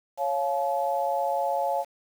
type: chord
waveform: sine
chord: Db augmented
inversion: none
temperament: equal with one note detuned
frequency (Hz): 554.4 / 698.5 / 858.4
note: Db5 / F5 / A5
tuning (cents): 0 / 0 / -43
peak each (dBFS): -28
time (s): 0.17-1.85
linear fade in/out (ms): 50
effects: 8-bit